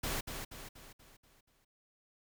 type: noise with echo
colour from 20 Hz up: pink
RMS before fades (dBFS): -36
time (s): 0.03-0.21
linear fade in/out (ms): 10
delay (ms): 240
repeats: 6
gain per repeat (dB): -6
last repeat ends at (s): 1.65
effects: none